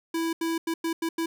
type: tone bursts at uneven times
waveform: square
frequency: 329.6 Hz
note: E4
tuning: in tune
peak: -26 dBFS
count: 6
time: 0.14-0.33 / 0.41-0.58 / 0.67-0.74 / 0.84-0.93 / 1.02-1.09 / 1.18-1.26 s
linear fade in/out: 5 ms
effects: none